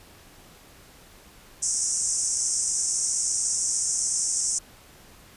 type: band-pass noise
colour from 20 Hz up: white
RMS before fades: -26 dBFS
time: 1.62-4.59 s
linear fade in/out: 10 ms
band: 5500 to 9000 Hz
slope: 96 dB/octave
effects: pink hiss -51 dBFS RMS until 5.36 s + resampled to 32000 Hz